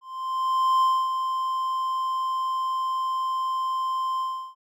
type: tone with ADSR envelope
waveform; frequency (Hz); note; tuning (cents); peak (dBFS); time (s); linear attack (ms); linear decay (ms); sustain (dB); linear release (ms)
triangle; 1044; C6; -4; -15; 0.01-4.55; 810; 260; -7; 350
effects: none